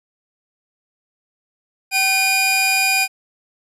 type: tone pair together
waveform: sawtooth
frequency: 768 / 2438 Hz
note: G5 / D#7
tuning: -36 / -36 cents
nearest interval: octave + minor sixth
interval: 2000 cents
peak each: -18 / -12 dBFS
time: 1.91-3.08 s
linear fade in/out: 50 ms
effects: resampled to 32000 Hz